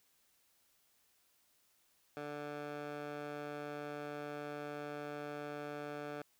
15% pulse tone with band-pass filter, 146.83 Hz, D3, in tune, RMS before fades -44 dBFS, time 2.17-6.22 s, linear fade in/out 0 ms, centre 910 Hz, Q 0.71, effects white hiss -73 dBFS RMS until 6.39 s

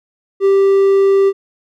triangle tone, 392 Hz, G4, in tune, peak -6 dBFS, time 0.4-1.33 s, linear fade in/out 50 ms, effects none

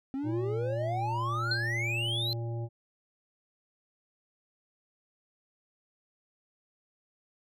triangle exponential sweep, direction up, 261.6 to 4172 Hz, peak -29 dBFS, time 0.14-2.33 s, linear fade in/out 0 ms
harmonic tone, 116.54 Hz, A#2, in tune, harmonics 1 / 3 / 5 / 7, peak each -32 / -42 / -46 / -49 dBFS, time 0.23-2.69 s, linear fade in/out 50 ms
sine tone with exponential decay, 4200 Hz, C8, 6 cents sharp, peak -25 dBFS, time 1.51-1.69 s, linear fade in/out 5 ms, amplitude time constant 37 ms
effects none

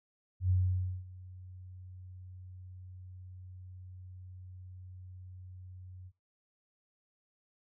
sine tone with ADSR envelope, 91.8 Hz, F#2, 13 cents flat, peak -24 dBFS, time 0.4-6.12 s, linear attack 100 ms, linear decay 540 ms, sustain -22 dB, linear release 52 ms, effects noise-tail reverb RT60 0.4 s tail -23 dB re dry

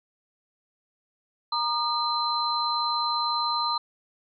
sine tone cluster, 941 / 1211 / 4075 Hz, A#5 / D#6 / C8, +16 / -47 / -47 cents, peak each -28 dBFS, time 1.52-3.78 s, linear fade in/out 5 ms, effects none

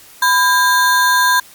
square ring-modulated tone, 1304 Hz, E6, 19 cents flat, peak -8 dBFS, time 0.22-1.4 s, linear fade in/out 5 ms, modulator 305 Hz, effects white hiss -42 dBFS RMS until 1.54 s + Opus 48 kbps

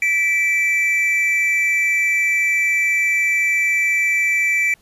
triangle tone pair together, 1961 / 2327 Hz, B6 / D7, -13 / -17 cents, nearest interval minor third, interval 296 cents, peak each -21 / -14 dBFS, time 0.02-4.74 s, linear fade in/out 2 ms, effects pink hiss -56 dBFS RMS until 4.81 s + resampled to 32000 Hz

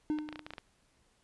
triangle tone with exponential decay, 304.2 Hz, D#4, 39 cents flat, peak -25 dBFS, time 0.1-0.56 s, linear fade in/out 0 ms, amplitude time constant 100 ms
clicks, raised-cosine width 0.3 ms, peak -26 dBFS, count 9, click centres 0.187 / 0.289 / 0.327 / 0.358 / 0.393 / 0.465 / 0.506 / 0.536 / 0.582 s
effects pink hiss -70 dBFS RMS until 1.23 s + resampled to 24000 Hz

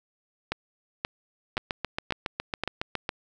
two click trains, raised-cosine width 0.3 ms, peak -12 / -11 dBFS, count 12 / 5, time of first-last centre 1.57-3.091 / 0.52-2.636 s, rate 7.23 / 1.89 Hz, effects none

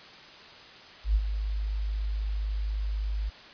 sine tone with ADSR envelope, 51.91 Hz, G#1, in tune, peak -18 dBFS, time 1.04-3.3 s, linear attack 110 ms, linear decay 51 ms, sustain -9 dB, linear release 15 ms, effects white hiss -48 dBFS RMS until 3.53 s + resampled to 11025 Hz

